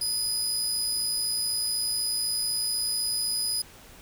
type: tone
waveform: 25% pulse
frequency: 4978 Hz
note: D#8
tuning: in tune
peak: -21 dBFS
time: 0.01-3.62 s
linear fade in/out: 5 ms
effects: pink hiss -50 dBFS RMS until 4.01 s